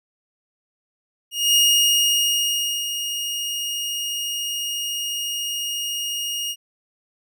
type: tone with ADSR envelope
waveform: sawtooth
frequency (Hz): 2859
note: F7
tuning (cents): +40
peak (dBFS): -10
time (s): 1.31-6.56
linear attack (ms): 240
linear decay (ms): 1300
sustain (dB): -11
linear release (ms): 55
effects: none